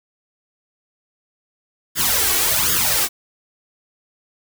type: noise with flanger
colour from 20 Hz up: white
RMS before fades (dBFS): -18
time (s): 1.95-3.09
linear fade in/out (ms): 50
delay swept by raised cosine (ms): 0.59 to 2.69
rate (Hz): 1.3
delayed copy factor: +0.75
effects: none